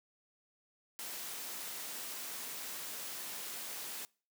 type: noise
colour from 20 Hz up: white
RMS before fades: -43 dBFS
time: 0.99-4.05 s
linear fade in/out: 0 ms
effects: noise-tail reverb RT60 0.4 s tail -25 dB re dry + high-pass 200 Hz 12 dB/octave